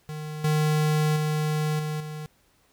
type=tone with level steps; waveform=square; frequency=153 Hz; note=D#3; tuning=29 cents flat; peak=-33 / -21 / -24 / -28 / -34 dBFS; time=0.09-2.26 s; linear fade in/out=0 ms; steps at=0.44 / 1.16 / 1.79 / 2 s; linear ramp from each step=5 ms; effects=pink hiss -64 dBFS RMS until 2.72 s

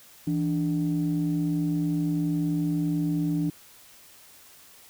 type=tone pair together; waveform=sine; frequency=164.81 / 293.7 Hz; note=E3 / D4; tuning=0 / 0 cents; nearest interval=minor seventh; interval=1000 cents; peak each=-25 dBFS; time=0.27-3.5 s; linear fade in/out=5 ms; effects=tanh soft clip ceiling -17 dBFS + white hiss -52 dBFS RMS until 4.89 s

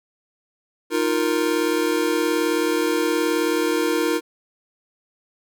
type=chord; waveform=square; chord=Eb suspended second; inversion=none; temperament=just; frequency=311.1 / 350 / 466.7 Hz; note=Eb4 / F4 / Bb4; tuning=0 / +4 / +2 cents; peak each=-24 dBFS; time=0.9-4.21 s; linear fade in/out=50 ms; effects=none

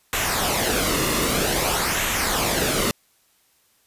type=noise with flanger; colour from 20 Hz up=pink; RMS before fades=-22 dBFS; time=0.13-2.91 s; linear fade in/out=0 ms; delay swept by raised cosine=0.2 to 1.3 ms; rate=0.52 Hz; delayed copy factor=-0.55; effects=white hiss -62 dBFS RMS until 3.86 s + resampled to 32000 Hz

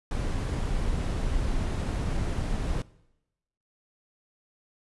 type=noise; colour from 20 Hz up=brown; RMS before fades=-28 dBFS; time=0.11-2.82 s; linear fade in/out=2 ms; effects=noise-tail reverb RT60 0.9 s tail -21 dB re dry + resampled to 24000 Hz

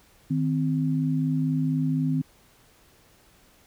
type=tone pair together; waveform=sine; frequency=155.56 / 259.7 Hz; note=D#3 / C4; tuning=0 / -13 cents; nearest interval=major sixth; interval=887 cents; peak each=-24 / -25 dBFS; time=0.3-2.22 s; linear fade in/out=10 ms; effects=pink hiss -58 dBFS RMS until 3.66 s

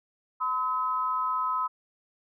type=tone pair together; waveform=sine; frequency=1017 / 1281.3 Hz; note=C6 / E6; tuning=-50 / -50 cents; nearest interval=major third; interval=400 cents; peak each=-28 dBFS; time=0.4-1.68 s; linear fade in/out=20 ms; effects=none

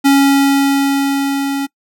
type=tone with level ramp; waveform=square; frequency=277.2 Hz; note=C#4; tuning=in tune; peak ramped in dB=-7 to -17 dBFS; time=0.04-1.67 s; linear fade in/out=20 ms; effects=noise-tail reverb RT60 0.1 s tail -23 dB re dry

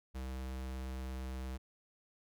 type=tone; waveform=square; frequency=64.9 Hz; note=C2; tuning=13 cents flat; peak=-40 dBFS; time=0.14-1.58 s; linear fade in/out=20 ms; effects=none

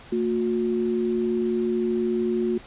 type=tone pair together; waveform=sine; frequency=227.3 / 360.8 Hz; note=A#3 / F#4; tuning=-43 / -44 cents; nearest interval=minor sixth; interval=799 cents; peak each=-25 / -23 dBFS; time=0.12-2.58 s; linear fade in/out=5 ms; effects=pink hiss -46 dBFS RMS until 2.66 s + resampled to 8000 Hz

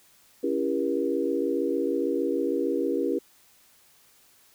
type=chord; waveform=sine; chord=C# diminished seventh; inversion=none; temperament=just; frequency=277.2 / 332.6 / 399.1 / 479 Hz; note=C#4 / E4 / G4 / Bb4; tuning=0 / +16 / +31 / +47 cents; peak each=-29 dBFS; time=0.43-3.19 s; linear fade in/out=10 ms; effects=white hiss -59 dBFS RMS until 4.54 s

